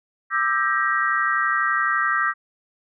sine chord, E half-diminished seventh, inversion third, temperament just, 1186.7 / 1318.5 / 1582.2 / 1898.7 Hz, D6 / E6 / G6 / Bb6, +18 / 0 / +16 / +31 cents, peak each -24 dBFS, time 0.3-2.34 s, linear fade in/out 50 ms, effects none

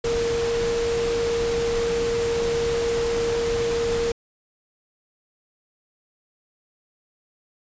sine tone in noise, 466.2 Hz, A#4, in tune, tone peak -21 dBFS, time 0.04-4.12 s, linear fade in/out 5 ms, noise pink, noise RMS -30 dBFS, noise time 0.04-4.12 s, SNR +6 dB, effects resampled to 16000 Hz

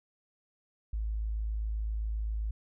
sine tone, 53.8 Hz, A1, 38 cents flat, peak -30 dBFS, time 0.93-2.51 s, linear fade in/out 5 ms, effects none

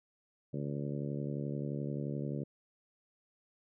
harmonic tone, 71.5 Hz, D2, 46 cents flat, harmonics 2 / 3 / 4 / 5 / 6 / 7 / 8, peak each -37 / -41 / -43 / -45 / -47 / -48 / -49 dBFS, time 0.53-2.44 s, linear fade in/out 10 ms, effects none

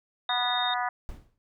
sine tone, 3694 Hz, A#7, 16 cents flat, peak -28 dBFS, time 0.29-0.74 s, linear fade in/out 2 ms
harmonic tone, 245.5 Hz, B3, 10 cents flat, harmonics 3 / 4 / 5 / 6 / 7 / 8, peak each -30 / -32 / -34 / -36 / -37 / -38 dBFS, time 0.29-0.89 s, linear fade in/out 5 ms
brown noise with exponential decay, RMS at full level -36 dBFS, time 1.09-1.38 s, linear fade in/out 0 ms, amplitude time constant 62 ms
effects none

